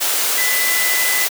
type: tone in noise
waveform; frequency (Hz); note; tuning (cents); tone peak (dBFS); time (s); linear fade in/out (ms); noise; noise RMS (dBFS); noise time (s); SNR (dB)
sine; 2000; B6; +21; -19; 0.37-1.26; 20; white; -18; 0-1.29; -4
effects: high-pass 400 Hz 12 dB/octave